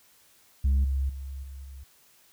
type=tone with level steps; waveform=sine; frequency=67.7 Hz; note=C#2; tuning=40 cents flat; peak=-17 / -23 / -34 / -38 / -40 dBFS; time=0.64-1.84 s; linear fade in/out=10 ms; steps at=0.84 / 1.09 / 1.43 / 1.64 s; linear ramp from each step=5 ms; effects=tanh soft clip ceiling -19 dBFS + white hiss -60 dBFS RMS until 2.32 s